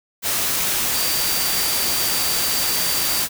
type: tone in noise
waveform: sine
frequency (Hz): 4663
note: D8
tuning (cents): -13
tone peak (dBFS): -26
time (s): 0.92-3.25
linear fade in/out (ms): 50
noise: white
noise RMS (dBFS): -21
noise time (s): 0.22-3.29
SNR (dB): -8
effects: none